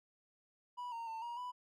triangle tone with pitch steps, 980 / 923 / 898 / 949 / 990 Hz, B5 / A#5 / A5 / A#5 / B5, -14 / -17 / +35 / +31 / +4 cents, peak -39 dBFS, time 0.77-1.52 s, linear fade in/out 20 ms, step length 150 ms, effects none

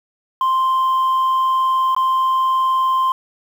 sine tone with dropouts, 1046.5 Hz, C6, in tune, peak -11 dBFS, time 0.41-3.12 s, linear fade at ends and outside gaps 2 ms, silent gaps 1.949-1.964 s, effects tanh soft clip ceiling -13 dBFS + 7-bit

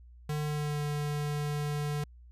square tone with pitch glide, 150 to 147.42 Hz, D3 to D3, +37 to +7 cents, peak -31 dBFS, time 0.29-2.04 s, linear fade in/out 5 ms, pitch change -30 cents, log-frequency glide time 0.43-0.81 s, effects added 60 Hz sine -50 dBFS peak until 2.31 s + resampled to 32000 Hz

